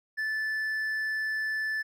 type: tone with hard clipping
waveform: sine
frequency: 1749 Hz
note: A6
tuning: 11 cents flat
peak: -29 dBFS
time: 0.17-1.83 s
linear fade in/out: 20 ms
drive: 3 dB
effects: none